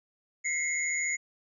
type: tone cluster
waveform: sine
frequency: 1979 / 2133 / 6840 Hz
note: B6 / C7 / A8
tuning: +3 / +33 / -50 cents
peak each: -36 / -30 / -32 dBFS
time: 0.44-1.17 s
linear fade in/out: 20 ms
effects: none